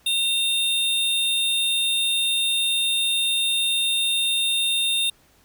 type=tone pair together; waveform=square; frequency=2734 / 3649 Hz; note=F7 / A#7; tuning=-37 / -38 cents; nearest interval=perfect fourth; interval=499 cents; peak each=-28 / -21 dBFS; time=0.06-5.1 s; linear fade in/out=5 ms; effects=pink hiss -58 dBFS RMS until 5.44 s